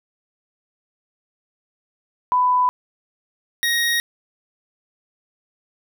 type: tone pair in turn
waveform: sine / 25% pulse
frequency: 997 / 1876.7 Hz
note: B5 / A#6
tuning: +16 / +11 cents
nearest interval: major seventh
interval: 1095 cents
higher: second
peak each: -14 dBFS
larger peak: neither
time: 2.32-2.69 / 3.63-4 s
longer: neither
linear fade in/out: 0 ms
effects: none